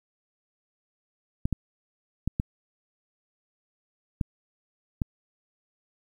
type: clicks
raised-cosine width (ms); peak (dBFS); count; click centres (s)
5; -13; 6; 1.455 / 1.527 / 2.276 / 2.399 / 4.212 / 5.018
effects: 9-bit